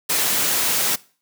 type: high-pass noise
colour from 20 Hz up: white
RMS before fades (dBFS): -20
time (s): 0.09-0.96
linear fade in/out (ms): 10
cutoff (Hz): 120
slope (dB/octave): 12
effects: noise-tail reverb RT60 0.4 s tail -21 dB re dry